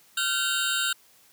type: tone cluster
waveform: 25% pulse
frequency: 1394 / 1532 / 3744 Hz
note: F6 / G6 / A#7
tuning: -4 / -40 / +7 cents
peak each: -25 dBFS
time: 0.17-0.93 s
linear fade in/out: 5 ms
effects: white hiss -58 dBFS RMS until 1.32 s + high-pass 60 Hz 12 dB/octave